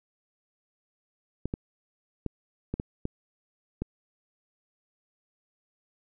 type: clicks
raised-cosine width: 3 ms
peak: -17 dBFS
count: 7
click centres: 1.456 / 1.539 / 2.263 / 2.74 / 2.799 / 3.054 / 3.82 s
effects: none